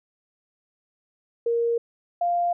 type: tone pair in turn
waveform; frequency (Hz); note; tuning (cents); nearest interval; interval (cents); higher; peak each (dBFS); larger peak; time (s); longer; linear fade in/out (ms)
sine; 467.4 / 697.3; A#4 / F5; +5 / -3; perfect fifth; 692; second; -20; neither; 1.46-1.78 / 2.21-2.53; neither; 5
effects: none